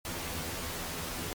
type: noise with comb filter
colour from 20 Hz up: pink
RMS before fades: -37 dBFS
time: 0.05-1.33 s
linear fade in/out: 0 ms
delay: 12 ms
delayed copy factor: +0.95
effects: MP3 96 kbps